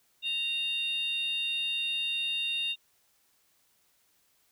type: tone pair together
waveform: sine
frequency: 2779 / 3682 Hz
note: F7 / A#7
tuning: -9 / -22 cents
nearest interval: perfect fourth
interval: 487 cents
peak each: -30 / -30 dBFS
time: 0.22-2.76 s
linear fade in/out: 50 ms
effects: tanh soft clip ceiling -24 dBFS + white hiss -69 dBFS RMS until 4.51 s